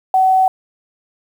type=tone; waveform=sine; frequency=755 Hz; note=F#5; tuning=35 cents sharp; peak=-9 dBFS; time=0.14-0.48 s; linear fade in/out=2 ms; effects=7-bit